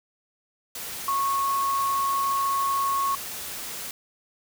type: tone in noise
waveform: sine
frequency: 1100 Hz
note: C#6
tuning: 14 cents flat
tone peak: -22 dBFS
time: 1.08-3.15 s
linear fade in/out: 2 ms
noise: white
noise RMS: -35 dBFS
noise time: 0.75-3.91 s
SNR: +10 dB
effects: none